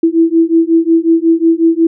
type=beating tone pair; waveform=sine; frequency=327 / 332.5 Hz; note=E4 / E4; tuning=-14 / +15 cents; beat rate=5.5 Hz; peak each=-10 dBFS; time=0.03-1.87 s; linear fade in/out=5 ms; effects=none